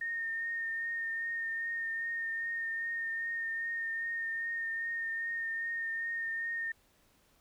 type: tone with vibrato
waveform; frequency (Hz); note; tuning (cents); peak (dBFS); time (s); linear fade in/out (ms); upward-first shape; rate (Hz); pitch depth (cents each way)
sine; 1833; A#6; -30; -33; 0.01-6.72; 5; triangle; 2.5; 19
effects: pink hiss -68 dBFS RMS until 7.4 s